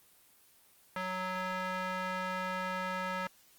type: tone with band-pass filter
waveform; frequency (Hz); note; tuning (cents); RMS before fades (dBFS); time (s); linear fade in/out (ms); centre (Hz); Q
square; 185; F#3; 0; -36; 0.96-3.27; 2; 1400; 1.3
effects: white hiss -63 dBFS RMS until 3.58 s + Opus 24 kbps